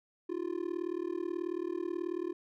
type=tone with amplitude modulation; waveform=triangle; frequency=348.7 Hz; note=F4; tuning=3 cents flat; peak=-27 dBFS; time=0.29-2.33 s; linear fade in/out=10 ms; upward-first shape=sine; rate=38.4 Hz; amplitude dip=100%; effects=none